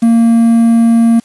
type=tone with quantisation; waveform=triangle; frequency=230.4 Hz; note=A#3; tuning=20 cents flat; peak=-3 dBFS; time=0.02-1.2 s; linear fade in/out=10 ms; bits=5; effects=white hiss -48 dBFS RMS until 1.24 s + resampled to 24000 Hz